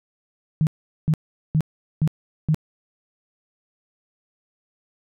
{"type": "tone bursts", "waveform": "sine", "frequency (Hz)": 155.56, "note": "D#3", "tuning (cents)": 0, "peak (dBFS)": -15, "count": 5, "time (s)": [0.61, 2.545], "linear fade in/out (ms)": 0, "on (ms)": 59, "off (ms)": 410, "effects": []}